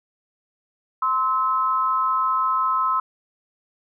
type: tone pair together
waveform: sine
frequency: 1040.3 / 1295 Hz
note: C6 / E6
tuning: -10 / -31 cents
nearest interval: major third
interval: 379 cents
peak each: -21 dBFS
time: 1.02-3 s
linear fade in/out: 5 ms
effects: none